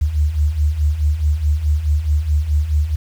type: beating tone pair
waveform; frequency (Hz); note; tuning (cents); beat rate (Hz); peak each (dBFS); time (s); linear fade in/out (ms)
sine; 71.7 / 76.4; D2 / D#2; -41 / -31; 4.7; -20 / -15; 0.01-2.96; 10
effects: 7-bit

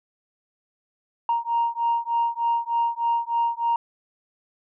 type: beating tone pair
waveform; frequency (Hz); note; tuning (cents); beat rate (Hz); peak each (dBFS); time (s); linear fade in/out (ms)
sine; 932.3 / 935.6; A#5 / A#5; 0 / +6; 3.3; -23; 1.29-3.76; 2
effects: tanh soft clip ceiling -15 dBFS

